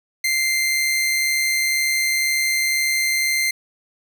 sawtooth tone with amplitude modulation, 2088 Hz, C7, 4 cents flat, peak -13 dBFS, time 0.24-3.51 s, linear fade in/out 5 ms, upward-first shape sine, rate 142 Hz, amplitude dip 30%, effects none

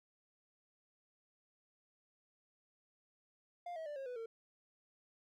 triangle tone with pitch steps, 701 / 642.8 / 589.5 / 540.5 / 495.7 / 454.5 Hz, F5 / E5 / D5 / C#5 / B4 / A#4, +6 / -44 / +6 / -44 / +6 / -44 cents, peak -40 dBFS, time 3.66-4.26 s, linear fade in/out 5 ms, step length 100 ms, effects none

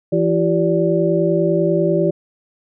sine tone cluster, 167.7 / 340 / 390.1 / 580 Hz, E3 / F4 / G4 / D5, +30 / -46 / -8 / -22 cents, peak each -19 dBFS, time 0.12-2.11 s, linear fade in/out 10 ms, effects none

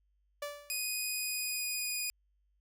sawtooth tone with exponential decay, 581 Hz, D5, 19 cents flat, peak -31 dBFS, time 0.42-0.88 s, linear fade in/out 5 ms, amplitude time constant 100 ms
10% pulse tone with pitch glide, 2489 to 2469 Hz, D#7 to D#7, 0 to -14 cents, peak -25 dBFS, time 0.7-2.1 s, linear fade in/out 0 ms, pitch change -14 cents, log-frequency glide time 1.04-1.92 s
effects added 50 Hz sine -70 dBFS peak until 2.6 s

